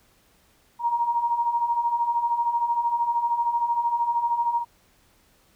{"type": "beating tone pair", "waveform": "sine", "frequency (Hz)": [932.3, 945.3], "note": ["A#5", "A#5"], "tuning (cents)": [0, 24], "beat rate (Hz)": 13, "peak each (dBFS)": [-28, -22], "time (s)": [0.79, 4.65], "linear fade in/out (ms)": 50, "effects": ["pink hiss -61 dBFS RMS until 5.55 s"]}